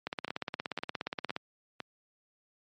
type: two click trains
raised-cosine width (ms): 0.3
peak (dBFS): -17 / -20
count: 23 / 4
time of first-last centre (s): 0.07-1.364 / 0.28-1.803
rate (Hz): 17 / 1.97
effects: high-pass 150 Hz 12 dB/octave + MP3 48 kbps